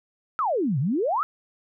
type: exponential two-way sweep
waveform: sine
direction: down then up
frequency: 1362 to 121.7 to 1362 Hz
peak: -21 dBFS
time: 0.39-1.23 s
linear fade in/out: 0 ms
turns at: 0.79 s
effects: none